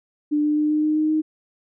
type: tone with pitch steps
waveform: sine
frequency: 297.3 / 299.5 / 301.8 / 304.1 / 306.4 / 308.7 / 311 Hz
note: D4 / D4 / D4 / D#4 / D#4 / D#4 / D#4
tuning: +21 / +34 / +47 / -40 / -27 / -14 / -1 cents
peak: -17 dBFS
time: 0.31-1.22 s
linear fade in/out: 20 ms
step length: 130 ms
effects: none